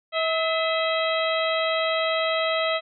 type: harmonic tone with a mistuned harmonic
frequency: 645 Hz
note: E5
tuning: 38 cents flat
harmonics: 1 / 2 / 3 / 4 / 5 / 6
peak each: -24 / -28 / -30 / -32 / -31 / -33 dBFS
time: 0.12-2.81 s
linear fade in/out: 50 ms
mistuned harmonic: 3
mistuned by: +68 cents
effects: none